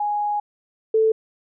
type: tone pair in turn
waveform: sine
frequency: 830 / 441.1 Hz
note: G#5 / A4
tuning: -1 / +4 cents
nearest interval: major seventh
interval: 1095 cents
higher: first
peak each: -20 / -14 dBFS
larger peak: second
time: 0-0.4 / 0.94-1.12 s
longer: first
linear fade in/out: 5 ms
effects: none

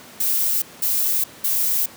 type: noise bursts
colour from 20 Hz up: violet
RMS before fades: -20 dBFS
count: 3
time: 0.2-1.86 s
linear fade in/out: 5 ms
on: 420 ms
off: 200 ms
effects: pink hiss -42 dBFS RMS until 1.96 s + high-pass 150 Hz 12 dB/octave

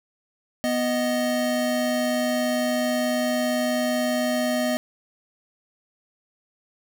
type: tone pair together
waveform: square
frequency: 246.8 / 622.3 Hz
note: B3 / D#5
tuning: -1 / 0 cents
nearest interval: octave + major third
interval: 1601 cents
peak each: -25 dBFS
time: 0.64-4.77 s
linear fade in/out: 0 ms
effects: none

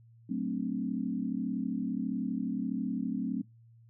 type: chord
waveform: sine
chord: D dominant seventh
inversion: first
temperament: equal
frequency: 185 / 220 / 261.6 / 293.7 Hz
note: F#3 / A3 / C4 / D4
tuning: 0 / 0 / 0 / 0 cents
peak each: -36 / -35 / -34 / -40 dBFS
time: 0.29-3.42 s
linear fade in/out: 10 ms
effects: noise-tail reverb RT60 0.2 s tail -24 dB re dry + added 115 Hz sine -55 dBFS peak until 3.89 s

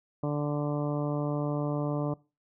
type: harmonic tone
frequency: 146.83 Hz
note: D3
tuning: in tune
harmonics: 1 / 2 / 3 / 4 / 5 / 6 / 7 / 8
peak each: -30 / -32 / -37 / -35 / -42 / -46 / -43 / -46 dBFS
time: 0.23-2.14 s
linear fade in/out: 5 ms
effects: noise-tail reverb RT60 0.3 s tail -22 dB re dry

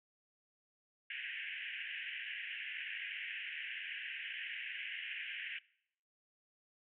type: band-pass noise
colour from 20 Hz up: white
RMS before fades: -44 dBFS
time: 1.1-5.59 s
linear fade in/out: 5 ms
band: 1600 to 3000 Hz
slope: 96 dB/octave
effects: noise-tail reverb RT60 0.7 s tail -22 dB re dry

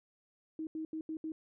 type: tone bursts at uneven times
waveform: sine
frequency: 316.6 Hz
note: D#4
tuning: 30 cents sharp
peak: -36 dBFS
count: 5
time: 0.59-0.67 / 0.75-0.85 / 0.93-1.01 / 1.09-1.17 / 1.24-1.32 s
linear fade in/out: 2 ms
effects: none

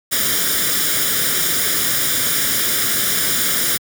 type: noise with comb filter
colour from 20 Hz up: white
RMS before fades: -18 dBFS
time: 0.11-3.78 s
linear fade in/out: 20 ms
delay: 0.57 ms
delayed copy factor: +0.7
effects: high-pass 100 Hz 12 dB/octave

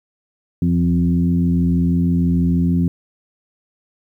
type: tone with frequency modulation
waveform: sine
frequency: 173.3 Hz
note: F3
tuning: 13 cents flat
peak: -13 dBFS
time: 0.62-2.88 s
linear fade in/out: 2 ms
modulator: 86.3 Hz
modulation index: 1
effects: 9-bit

